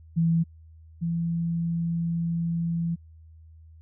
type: tone pair in turn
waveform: sine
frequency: 165.7 / 167.92 Hz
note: E3 / E3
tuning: +9 / +32 cents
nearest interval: unison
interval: 23 cents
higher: second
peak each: -19 / -24 dBFS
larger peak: first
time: 0.16-0.44 / 1.01-2.96 s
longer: second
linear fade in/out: 20 ms
effects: added 80 Hz sine -47 dBFS peak until 3.81 s